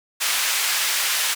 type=band-pass noise; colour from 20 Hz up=pink; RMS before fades=-22 dBFS; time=0.2-1.35 s; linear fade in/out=20 ms; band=1700 to 15000 Hz; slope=12 dB/octave; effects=none